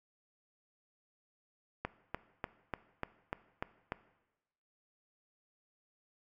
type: click train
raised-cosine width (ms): 0.5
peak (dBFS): -20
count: 8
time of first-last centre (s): 1.85-3.921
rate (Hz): 3.38
effects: noise-tail reverb RT60 1.0 s tail -17 dB re dry